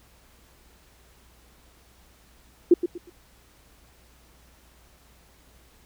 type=tone with echo; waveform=sine; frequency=349.2 Hz; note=F4; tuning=in tune; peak=-10 dBFS; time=2.71-2.74 s; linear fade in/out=5 ms; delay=120 ms; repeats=3; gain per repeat=-11 dB; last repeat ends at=3.1 s; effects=added 60 Hz sine -58 dBFS peak until 5.85 s + pink hiss -58 dBFS RMS until 5.85 s